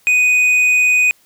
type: tone with tanh clipping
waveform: triangle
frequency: 2489 Hz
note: D#7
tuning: in tune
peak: -11 dBFS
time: 0.07-1.11 s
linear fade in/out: 0 ms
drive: 10 dB
effects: white hiss -54 dBFS RMS until 1.25 s